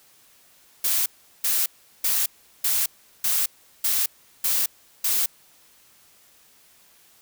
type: noise bursts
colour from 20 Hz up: blue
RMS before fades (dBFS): -22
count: 8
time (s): 0.84-5.26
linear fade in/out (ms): 5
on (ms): 220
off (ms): 380
effects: white hiss -56 dBFS RMS until 7.21 s